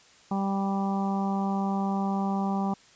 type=harmonic tone; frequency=196 Hz; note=G3; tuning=in tune; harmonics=1 / 2 / 3 / 4 / 5 / 6; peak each=-26 / -38 / -41 / -32 / -37 / -40 dBFS; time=0.31-2.74 s; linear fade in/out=5 ms; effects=white hiss -56 dBFS RMS until 2.95 s + resampled to 16000 Hz

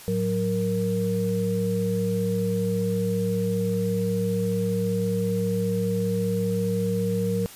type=tone cluster; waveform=sine; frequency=109 / 183.8 / 466.7 Hz; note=A2 / F#3 / A#4; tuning=-16 / -11 / +2 cents; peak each=-29 / -25 / -26 dBFS; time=0.08-7.46 s; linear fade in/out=0 ms; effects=white hiss -44 dBFS RMS until 7.55 s + resampled to 32000 Hz

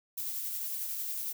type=noise with tremolo; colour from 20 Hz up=violet; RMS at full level=-35 dBFS; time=0.17-1.33 s; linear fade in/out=10 ms; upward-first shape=sine; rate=11 Hz; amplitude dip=25%; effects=none

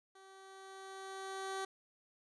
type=tone with level ramp; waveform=15% pulse; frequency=385 Hz; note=G4; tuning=31 cents flat; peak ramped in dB=-51 to -31 dBFS; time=0.15-1.65 s; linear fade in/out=5 ms; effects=resampled to 24000 Hz

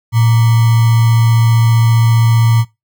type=tone with sample-and-hold; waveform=sine; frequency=114.4 Hz; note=A#2; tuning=32 cents flat; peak=-7 dBFS; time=0.12-2.65 s; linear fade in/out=50 ms; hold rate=1050 Hz; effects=noise-tail reverb RT60 0.2 s tail -20 dB re dry

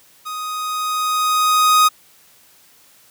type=tone with level ramp; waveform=45% pulse; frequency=1249 Hz; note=D#6; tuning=6 cents sharp; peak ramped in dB=-26 to -9 dBFS; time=0.25-1.89 s; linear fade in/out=20 ms; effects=white hiss -51 dBFS RMS until 3.1 s + high-pass 60 Hz 12 dB/octave

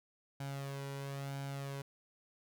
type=tone with flanger; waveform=sawtooth; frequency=138.59 Hz; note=C#3; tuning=in tune; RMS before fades=-42 dBFS; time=0.4-1.82 s; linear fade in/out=5 ms; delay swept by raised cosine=1.3 to 2.08 ms; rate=1 Hz; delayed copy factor=+0.55; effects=none

